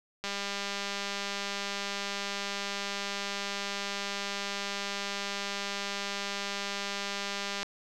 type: click train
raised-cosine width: 0.2 ms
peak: -17 dBFS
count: 1479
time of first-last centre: 0.24-7.63 s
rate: 200 Hz
effects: none